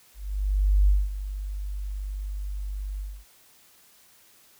sine tone with ADSR envelope, 49.37 Hz, G1, 13 cents sharp, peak -15 dBFS, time 0.14-3.25 s, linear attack 740 ms, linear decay 210 ms, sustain -14 dB, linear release 250 ms, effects white hiss -57 dBFS RMS until 4.59 s

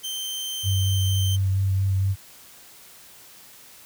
sawtooth tone, 3117 Hz, G7, 11 cents flat, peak -25 dBFS, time 0.03-1.37 s, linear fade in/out 20 ms
sine tone with vibrato, 96.4 Hz, G2, 28 cents flat, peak -19 dBFS, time 0.63-2.16 s, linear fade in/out 50 ms, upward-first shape sine, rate 4.3 Hz, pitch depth 17 cents each way
effects white hiss -48 dBFS RMS until 3.85 s

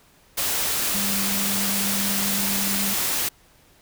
sine tone in noise, 198.7 Hz, G3, 24 cents sharp, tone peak -28 dBFS, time 0.94-2.94 s, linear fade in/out 10 ms, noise white, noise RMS -24 dBFS, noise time 0.37-3.29 s, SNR -7 dB, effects pink hiss -56 dBFS RMS until 3.81 s

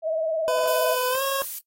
sine tone with vibrato, 640 Hz, D#5, 49 cents sharp, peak -22 dBFS, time 0.02-0.97 s, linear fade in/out 50 ms, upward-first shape sine, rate 19 Hz, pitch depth 56 cents each way
25% pulse tone with pitch glide, 503 to 545.4 Hz, B4 to C#5, +32 to -28 cents, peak -20 dBFS, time 0.48-1.42 s, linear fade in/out 0 ms, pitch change +140 cents, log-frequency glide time 1.1-1.22 s
clicks, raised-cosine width 0.3 ms, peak -29 / -23 dBFS, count 2, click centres 0.636 / 1.15 s
violet noise, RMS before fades -31 dBFS, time 0.67-1.59 s, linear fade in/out 5 ms
effects noise-tail reverb RT60 0.1 s tail -19 dB re dry + AAC 48 kbps

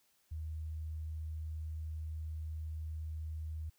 sine tone, 78.5 Hz, D#2, 16 cents sharp, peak -38 dBFS, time 0.31-3.7 s, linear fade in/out 10 ms, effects white hiss -73 dBFS RMS until 3.78 s

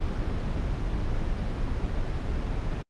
brown noise, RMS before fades -28 dBFS, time 0-2.83 s, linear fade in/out 20 ms, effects low-pass 5000 Hz 12 dB/octave + Opus 32 kbps

